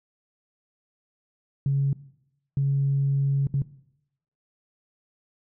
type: tone bursts at uneven times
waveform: sine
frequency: 138.59 Hz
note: C#3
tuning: in tune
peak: -19 dBFS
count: 3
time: 1.66-1.93 / 2.57-3.47 / 3.54-3.62 s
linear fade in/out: 2 ms
effects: noise-tail reverb RT60 0.8 s tail -19 dB re dry + tanh soft clip ceiling -15 dBFS

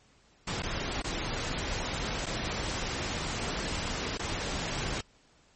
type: noise with dropouts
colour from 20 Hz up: pink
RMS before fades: -33 dBFS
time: 0.47-5.01 s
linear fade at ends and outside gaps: 5 ms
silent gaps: 0.623-0.632 / 1.021-1.042 / 2.259-2.265 / 4.175-4.193 s
effects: pink hiss -63 dBFS RMS until 5.55 s + MP3 32 kbps

